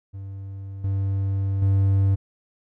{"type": "tone with level steps", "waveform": "triangle", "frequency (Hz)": 97.6, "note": "G2", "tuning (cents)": -7, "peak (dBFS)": [-30, -19, -14], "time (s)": [0.13, 2.16], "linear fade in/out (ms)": 20, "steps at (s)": [0.84, 1.62], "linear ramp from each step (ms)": 2, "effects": []}